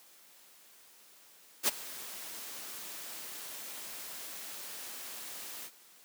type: noise with ADSR envelope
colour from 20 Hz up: white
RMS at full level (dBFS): -25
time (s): 1.63-5.71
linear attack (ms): 48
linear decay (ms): 22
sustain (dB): -19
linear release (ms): 58
effects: white hiss -59 dBFS RMS until 6.04 s + high-pass 200 Hz 12 dB/octave